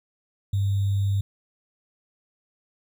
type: tone with sample-and-hold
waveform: sine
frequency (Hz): 99.1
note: G2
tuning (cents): +19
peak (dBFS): -20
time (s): 0.53-1.21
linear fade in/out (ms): 5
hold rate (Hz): 3675
effects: none